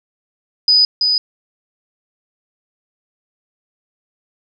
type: tone with echo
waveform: sine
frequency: 4978 Hz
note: D#8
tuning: in tune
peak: -8 dBFS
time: 0.68-0.85 s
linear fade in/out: 2 ms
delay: 330 ms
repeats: 1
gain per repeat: -4 dB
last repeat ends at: 1.18 s
effects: none